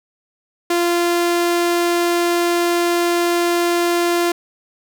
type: tone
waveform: sawtooth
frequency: 345.9 Hz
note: F4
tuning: 17 cents flat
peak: -11 dBFS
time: 0.7-4.32 s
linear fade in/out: 5 ms
effects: none